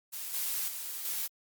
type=noise with level steps; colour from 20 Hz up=blue; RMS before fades=-39 / -33 / -39 / -34 dBFS; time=0.12-1.28 s; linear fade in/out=20 ms; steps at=0.34 / 0.68 / 1.05 s; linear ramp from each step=2 ms; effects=Opus 48 kbps